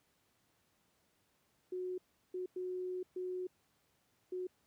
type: tone bursts at uneven times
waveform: sine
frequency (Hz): 366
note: F#4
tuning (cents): -19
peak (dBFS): -37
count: 5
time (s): 1.72-1.98 / 2.34-2.46 / 2.56-3.03 / 3.16-3.47 / 4.32-4.47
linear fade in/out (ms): 5
effects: pink hiss -75 dBFS RMS until 4.66 s + high-pass 80 Hz 12 dB/octave